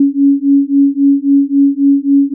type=beating tone pair; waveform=sine; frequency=277.3 / 281 Hz; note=C#4 / C#4; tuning=+1 / +24 cents; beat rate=3.7 Hz; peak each=-10 dBFS; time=0-2.34 s; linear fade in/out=5 ms; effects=none